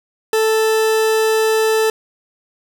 40% pulse tone, 440 Hz, A4, in tune, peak -12 dBFS, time 0.33-1.9 s, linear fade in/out 2 ms, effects none

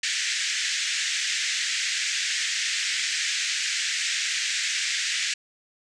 pink band-pass noise, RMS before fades -27 dBFS, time 0.03-5.34 s, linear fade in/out 5 ms, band 1700 to 7800 Hz, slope 48 dB/octave, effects none

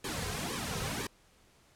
pink noise with flanger, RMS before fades -36 dBFS, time 0.04-1.07 s, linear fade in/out 5 ms, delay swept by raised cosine 1.4 to 3.5 ms, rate 2 Hz, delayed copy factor -0.95, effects pink hiss -64 dBFS RMS until 1.75 s + low-pass 11000 Hz 12 dB/octave

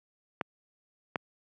clicks, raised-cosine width 0.5 ms, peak -14 dBFS, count 2, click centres 0.412 / 1.158 s, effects high-pass 150 Hz 12 dB/octave

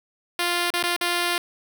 5% pulse tone with dropouts, 349.2 Hz, F4, in tune, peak -10 dBFS, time 0.39-1.38 s, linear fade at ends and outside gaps 2 ms, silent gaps 0.704-0.738 / 0.828-0.837 / 0.964-1.011 s, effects none

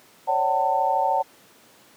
sine tone cluster, 544 / 577 / 758 / 895 Hz, C#5 / D5 / F#5 / A5, -33 / -31 / +42 / +29 cents, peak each -28 / -29 / -23 / -22 dBFS, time 0.27-1.23 s, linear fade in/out 20 ms, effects pink hiss -53 dBFS RMS until 1.96 s + high-pass 200 Hz 12 dB/octave

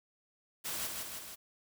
white noise with echo, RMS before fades -38 dBFS, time 0.64-0.88 s, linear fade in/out 20 ms, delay 160 ms, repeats 3, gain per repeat -3 dB, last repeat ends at 1.36 s, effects none

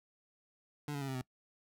25% pulse tone with pitch steps, 146.83 / 141.83 / 137 / 132.33 / 127.82 Hz, D3 / C#3 / C#3 / C3 / C3, 0 / +40 / -20 / +20 / -40 cents, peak -33 dBFS, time 0.88-1.215 s, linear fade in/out 2 ms, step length 67 ms, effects noise-tail reverb RT60 0.1 s tail -22 dB re dry

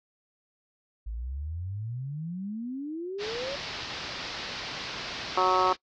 sine exponential sweep, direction up, 51.91 to 575 Hz, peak -32 dBFS, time 1.06-3.56 s, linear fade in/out 10 ms
white low-pass noise, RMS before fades -37 dBFS, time 3.18-5.77 s, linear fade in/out 50 ms, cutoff 5200 Hz, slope 48 dB/octave
harmonic tone, 184.9 Hz, F#3, 1 cent flat, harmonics 2 / 3 / 4 / 5 / 6 / 7, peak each -29 / -31 / -29 / -28 / -26 / -28 dBFS, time 5.37-5.73 s, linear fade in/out 5 ms
effects noise-tail reverb RT60 0.1 s tail -23 dB re dry

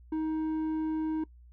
square tone with low-pass filter, 314.4 Hz, D#4, 18 cents sharp, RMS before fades -31 dBFS, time 0.12-1.24 s, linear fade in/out 5 ms, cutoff 730 Hz, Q 0.73, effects noise-tail reverb RT60 0.1 s tail -22 dB re dry + added 60 Hz sine -51 dBFS peak until 1.52 s

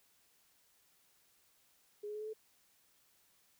sine tone with pitch steps, 415.3 / 420.4 / 425.5 / 430.7 / 435.9 Hz, G#4 / G#4 / G#4 / A4 / A4, 0 / +21 / +42 / -37 / -16 cents, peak -40 dBFS, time 2.03-2.335 s, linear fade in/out 10 ms, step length 61 ms, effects white hiss -71 dBFS RMS until 3.59 s

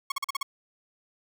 sawtooth tone bursts, 1099 Hz, C#6, 15 cents flat, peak -23 dBFS, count 6, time 0.1-0.43 s, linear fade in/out 5 ms, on 20 ms, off 42 ms, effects none

